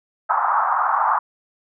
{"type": "band-pass noise", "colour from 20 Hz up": "white", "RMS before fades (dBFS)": -19, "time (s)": [0.29, 1.19], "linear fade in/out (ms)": 10, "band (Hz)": [770, 1300], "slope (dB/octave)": 48, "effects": []}